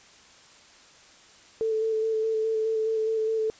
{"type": "tone with vibrato", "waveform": "sine", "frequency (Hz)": 441.5, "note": "A4", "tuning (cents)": 6, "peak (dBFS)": -23, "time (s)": [1.61, 3.5], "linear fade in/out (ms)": 0, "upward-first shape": "square", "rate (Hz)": 4.8, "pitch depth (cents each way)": 15, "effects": ["white hiss -53 dBFS RMS until 3.59 s", "resampled to 16000 Hz"]}